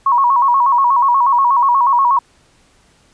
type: tone with vibrato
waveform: sine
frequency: 1027 Hz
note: C6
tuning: 33 cents flat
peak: -9 dBFS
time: 0.06-2.19 s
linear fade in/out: 5 ms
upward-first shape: square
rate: 8.3 Hz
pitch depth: 110 cents each way
effects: pink hiss -53 dBFS RMS until 3.13 s + resampled to 22050 Hz